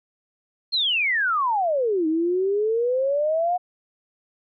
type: exponential two-way sweep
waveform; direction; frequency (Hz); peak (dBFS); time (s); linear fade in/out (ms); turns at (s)
sine; down then up; 4316 to 310.1 to 730; -19; 0.72-3.58; 20; 2.07
effects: none